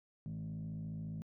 sine tone with frequency modulation, 160 Hz, D#3, 49 cents sharp, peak -38 dBFS, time 0.26-1.22 s, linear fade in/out 0 ms, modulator 54.5 Hz, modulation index 1, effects tanh soft clip ceiling -37 dBFS

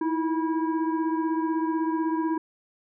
sine tone with frequency modulation, 319 Hz, D#4, 43 cents sharp, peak -23 dBFS, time 0.01-2.38 s, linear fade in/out 5 ms, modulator 654 Hz, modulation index 0.92, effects none

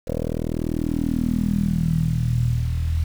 10% pulse tone with low-pass filter sweep, 40.29 Hz, E1, 39 cents flat, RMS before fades -22 dBFS, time 0.07-3.04 s, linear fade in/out 10 ms, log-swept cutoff 510 to 83 Hz, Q 5, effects 7-bit

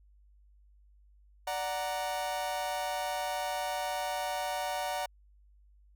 40% pulse chord, D augmented, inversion none, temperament equal, 587.3 / 740 / 932.3 Hz, D5 / F#5 / A#5, 0 / 0 / 0 cents, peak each -37 / -34 / -37 dBFS, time 1.47-5.06 s, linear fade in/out 5 ms, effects added 50 Hz sine -58 dBFS peak until 5.95 s

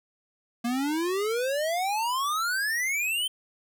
square exponential sweep, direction up, 231.7 to 3136 Hz, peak -26 dBFS, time 0.64-3.28 s, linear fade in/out 10 ms, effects none

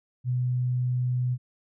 sine tone, 125 Hz, B2, 21 cents sharp, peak -23 dBFS, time 0.24-1.38 s, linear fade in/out 50 ms, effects none

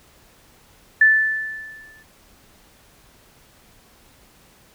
sine tone with exponential decay, 1755 Hz, A6, 5 cents flat, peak -8 dBFS, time 1.01-2.03 s, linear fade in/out 5 ms, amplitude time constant 220 ms, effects pink hiss -53 dBFS RMS until 4.74 s

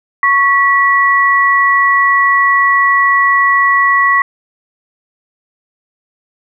sine tone pair together, 1110 / 1943.9 Hz, C#6 / B6, +2 / -28 cents, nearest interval minor seventh, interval 970 cents, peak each -10 dBFS, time 0.23-4.22 s, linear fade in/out 2 ms, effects none

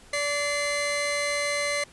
sawtooth tone pair together, 578.3 / 2061 Hz, D5 / C7, -27 / -27 cents, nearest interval octave + minor seventh, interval 2200 cents, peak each -24 dBFS, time 0.13-1.84 s, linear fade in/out 5 ms, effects pink hiss -52 dBFS RMS until 1.92 s + resampled to 24000 Hz

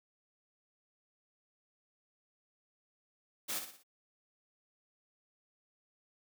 white noise with echo, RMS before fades -37 dBFS, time 3.48-3.6 s, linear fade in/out 20 ms, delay 59 ms, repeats 4, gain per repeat -7 dB, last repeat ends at 3.836 s, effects high-pass 150 Hz 12 dB/octave

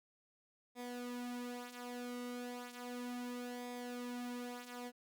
sawtooth tone with flanger, 244.9 Hz, B3, 14 cents flat, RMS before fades -45 dBFS, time 0.75-4.92 s, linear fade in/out 50 ms, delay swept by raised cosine 0.69 to 5.29 ms, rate 0.34 Hz, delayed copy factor -0.65, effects Opus 48 kbps

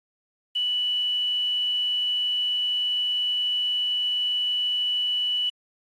sine tone with quantisation, 2960 Hz, F#7, in tune, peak -22 dBFS, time 0.55-5.5 s, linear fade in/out 10 ms, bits 8, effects AAC 32 kbps

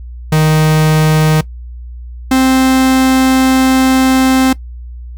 45% pulse tone pair in turn, 155.6 / 261.7 Hz, D#3 / C4, 0 / 0 cents, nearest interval major sixth, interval 900 cents, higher second, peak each -7 dBFS, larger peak neither, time 0.32-1.41 / 2.31-4.53 s, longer second, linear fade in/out 5 ms, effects noise-tail reverb RT60 0.1 s tail -19 dB re dry + added 60 Hz sine -25 dBFS peak until 5.17 s

